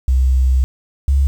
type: tone pair in turn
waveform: sine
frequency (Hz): 64.5 / 68.79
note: C2 / C#2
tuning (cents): -24 / -13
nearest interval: minor second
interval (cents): 111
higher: second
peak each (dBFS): -10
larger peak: neither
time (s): 0.08-0.64 / 1.08-1.27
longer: first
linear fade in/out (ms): 0
effects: 7-bit